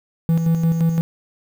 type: tone with tremolo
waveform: triangle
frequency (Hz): 164.9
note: E3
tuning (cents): +1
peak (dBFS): -11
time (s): 0.29-1.01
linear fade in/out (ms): 0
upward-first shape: square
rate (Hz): 5.8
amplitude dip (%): 45
effects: 7-bit